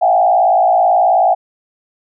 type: tone with frequency modulation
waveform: sine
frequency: 734 Hz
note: F#5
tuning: 14 cents flat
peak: -8 dBFS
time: 0.01-1.35 s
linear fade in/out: 20 ms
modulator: 58.6 Hz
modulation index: 1.3
effects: none